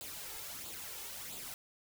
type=noise with flanger; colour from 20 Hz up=white; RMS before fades=-45 dBFS; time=0.01-1.54 s; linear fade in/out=0 ms; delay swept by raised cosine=0.26 to 2.36 ms; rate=1.5 Hz; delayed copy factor=+0.6; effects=none